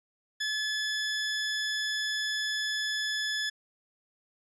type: tone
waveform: 20% pulse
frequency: 1720 Hz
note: A6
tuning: 40 cents flat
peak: -24 dBFS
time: 0.4-3.5 s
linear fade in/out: 10 ms
effects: resampled to 22050 Hz